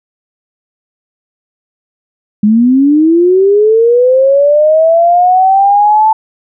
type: linear sweep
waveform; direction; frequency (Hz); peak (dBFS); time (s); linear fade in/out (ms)
sine; up; 204.1 to 883; -4; 2.43-6.13; 5
effects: none